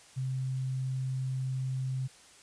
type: tone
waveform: sine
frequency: 130.81 Hz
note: C3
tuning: in tune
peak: -30 dBFS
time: 0.16-2.08 s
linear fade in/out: 20 ms
effects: white hiss -56 dBFS RMS until 2.42 s + resampled to 22050 Hz